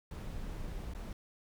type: noise with dropouts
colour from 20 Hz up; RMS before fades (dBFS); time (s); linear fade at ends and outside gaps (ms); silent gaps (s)
brown; -41; 0.11-1.13; 2; 0.937-0.948
effects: none